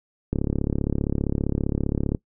click train, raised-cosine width 3 ms, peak -10 dBFS, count 65, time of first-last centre 0.33-2.148 s, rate 35.2 Hz, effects noise-tail reverb RT60 0.1 s tail -21 dB re dry

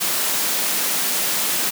white high-pass noise, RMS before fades -21 dBFS, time 0-1.71 s, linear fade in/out 20 ms, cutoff 150 Hz, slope 96 dB/octave, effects none

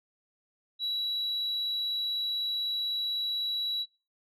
sine tone, 3912 Hz, B7, 17 cents flat, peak -27 dBFS, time 0.79-3.86 s, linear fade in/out 50 ms, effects noise-tail reverb RT60 0.3 s tail -20 dB re dry + tanh soft clip ceiling -26 dBFS

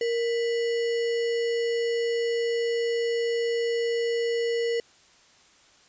sine tone with sample-and-hold, 466.2 Hz, A#4, in tune, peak -23 dBFS, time 0.01-4.8 s, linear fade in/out 2 ms, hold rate 2450 Hz, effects white hiss -57 dBFS RMS until 5.88 s + resampled to 16000 Hz

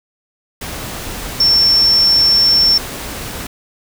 sine tone in noise, 5420 Hz, E8, 47 cents sharp, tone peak -8 dBFS, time 1.4-2.78 s, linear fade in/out 5 ms, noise pink, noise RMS -26 dBFS, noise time 0.61-3.47 s, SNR +15 dB, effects none

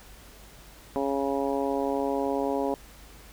harmonic tone, 138.3 Hz, C#3, 4 cents flat, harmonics 2 / 3 / 4 / 5 / 6 / 7, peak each -30 / -30 / -31 / -34 / -35 / -36 dBFS, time 0.96-2.74 s, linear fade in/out 0 ms, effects added 50 Hz sine -51 dBFS peak until 3.32 s + pink hiss -51 dBFS RMS until 3.32 s

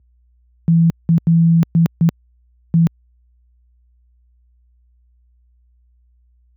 sine tone bursts at uneven times, 166.3 Hz, E3, 16 cents sharp, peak -8 dBFS, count 6, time 0.68-0.9 / 1.09-1.18 / 1.27-1.63 / 1.75-1.86 / 2.01-2.09 / 2.74-2.87 s, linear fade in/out 0 ms, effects added 60 Hz sine -43 dBFS peak until 6.56 s + high-pass 100 Hz 12 dB/octave

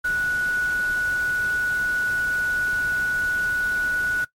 sine tone in noise, 1471 Hz, F#6, 11 cents flat, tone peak -20 dBFS, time 0.04-4.25 s, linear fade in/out 10 ms, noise pink, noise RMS -38 dBFS, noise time 0.04-4.25 s, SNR +15 dB, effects noise-tail reverb RT60 0.1 s tail -18 dB re dry + MP3 64 kbps

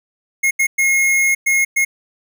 square tone bursts at uneven times, 2156 Hz, C#7, 49 cents flat, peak -13 dBFS, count 5, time 0.43-0.51 / 0.59-0.67 / 0.78-1.35 / 1.46-1.65 / 1.76-1.85 s, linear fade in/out 10 ms, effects none

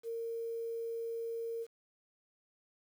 sine tone with quantisation, 460 Hz, A#4, 23 cents flat, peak -36 dBFS, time 0.03-1.67 s, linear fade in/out 50 ms, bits 10, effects none

